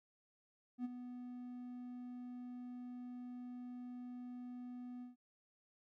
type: tone with ADSR envelope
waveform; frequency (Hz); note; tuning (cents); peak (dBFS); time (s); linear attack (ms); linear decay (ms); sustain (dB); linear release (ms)
triangle; 246.9; B3; 0; -34; 0.78-5.16; 66; 25; -10; 140
effects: none